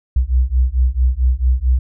sine beating tone pair, 60.9 / 65.4 Hz, B1 / C2, -24 / 0 cents, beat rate 4.5 Hz, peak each -15 dBFS, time 0.16-1.79 s, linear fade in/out 5 ms, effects none

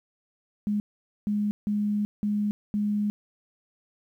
sine tone bursts at uneven times, 207.7 Hz, G#3, in tune, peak -23 dBFS, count 5, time 0.67-0.8 / 1.27-1.51 / 1.67-2.05 / 2.23-2.51 / 2.74-3.1 s, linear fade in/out 0 ms, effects 10-bit

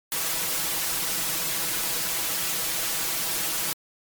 white noise with comb filter, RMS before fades -27 dBFS, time 0.12-3.73 s, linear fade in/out 0 ms, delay 6.1 ms, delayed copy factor +0.9, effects MP3 96 kbps

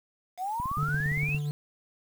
sine exponential sweep, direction up, 700 to 2815 Hz, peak -29 dBFS, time 0.37-1.39 s, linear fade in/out 50 ms
click train, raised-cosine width 5 ms, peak -25 dBFS, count 14, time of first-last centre 0.6-1.347 s, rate 17.4 Hz
triangle tone with tremolo, 146.83 Hz, D3, in tune, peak -25 dBFS, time 0.78-1.51 s, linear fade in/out 0 ms, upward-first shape sine, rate 7.3 Hz, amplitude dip 25%
effects 8-bit

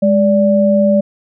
sine tone pair together, 205.9 / 582.4 Hz, G#3 / D5, -15 / -15 cents, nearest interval octave + tritone, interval 1800 cents, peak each -11 dBFS, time 0.02-1.01 s, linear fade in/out 10 ms, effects none

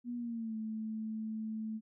sine tone with pitch glide, 241.6 to 219 Hz, B3 to A3, -38 to -8 cents, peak -36 dBFS, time 0.04-1.81 s, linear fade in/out 50 ms, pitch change -170 cents, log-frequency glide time 0.16-0.56 s, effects none

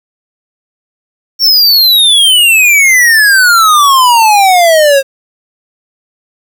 square exponential sweep, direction down, 5540 to 533 Hz, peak -4 dBFS, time 1.39-5.03 s, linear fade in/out 50 ms, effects 7-bit

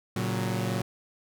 sawtooth chord, F# major, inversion first, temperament equal with one note detuned, 115.4 / 138.59 / 185 Hz, A#2 / C#3 / F#3, -17 / 0 / 0 cents, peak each -26 / -31 / -27 dBFS, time 0.16-0.82 s, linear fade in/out 5 ms, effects none

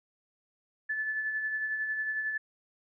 sine tone with tremolo, 1739 Hz, A6, 21 cents flat, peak -28 dBFS, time 0.89-2.38 s, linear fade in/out 10 ms, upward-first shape sine, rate 11 Hz, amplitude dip 40%, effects none

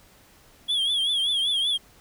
triangle tone with vibrato, 3322 Hz, G#7, in tune, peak -20 dBFS, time 0.68-1.78 s, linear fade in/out 20 ms, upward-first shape triangle, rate 5.2 Hz, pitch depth 110 cents each way, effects pink hiss -55 dBFS RMS until 2 s

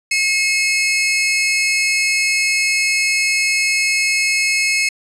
sawtooth tone pair together, 2165 / 2575 Hz, C#7 / E7, -41 / -41 cents, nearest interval minor third, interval 300 cents, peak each -13 / -15 dBFS, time 0.11-4.89 s, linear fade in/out 5 ms, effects resampled to 24000 Hz

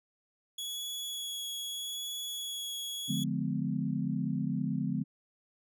sawtooth tone with vibrato, 3362 Hz, G#7, 20 cents sharp, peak -33 dBFS, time 0.58-3.24 s, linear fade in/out 5 ms, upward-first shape sine, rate 0.79 Hz, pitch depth 10 cents each way
sine chord, D diminished seventh, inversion none, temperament just, 146.83 / 176.2 / 211.4 / 253.7 Hz, D3 / F3 / Ab3 / Cb4, 0 / +16 / +31 / +47 cents, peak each -35 dBFS, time 3.08-5.04 s, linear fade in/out 20 ms
effects none

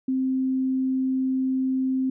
sine tone, 261.6 Hz, C4, in tune, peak -21 dBFS, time 0.08-2.1 s, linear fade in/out 5 ms, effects none

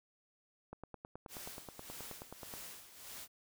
click train, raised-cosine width 1 ms, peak -32 dBFS, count 18, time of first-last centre 0.73-2.539 s, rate 9.4 Hz
white noise with tremolo, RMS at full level -48 dBFS, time 1.28-3.28 s, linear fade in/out 50 ms, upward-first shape sine, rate 1.7 Hz, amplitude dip 70%
effects none

